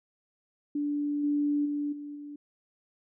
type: tone with level steps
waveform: sine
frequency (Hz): 291.4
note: D4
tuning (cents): -13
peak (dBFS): -27 / -24 / -28 / -37 / -39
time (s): 0.75-2.36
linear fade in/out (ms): 5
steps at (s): 1.23 / 1.65 / 1.92 / 2.15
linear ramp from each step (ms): 10
effects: none